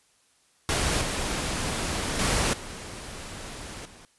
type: noise with level steps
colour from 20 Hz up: pink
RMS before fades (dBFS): -25 / -29 / -24 / -39 / -49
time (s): 0.69-4.05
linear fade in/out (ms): 0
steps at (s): 1.01 / 2.19 / 2.53 / 3.85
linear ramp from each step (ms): 5
effects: white hiss -64 dBFS RMS until 4.18 s + resampled to 24000 Hz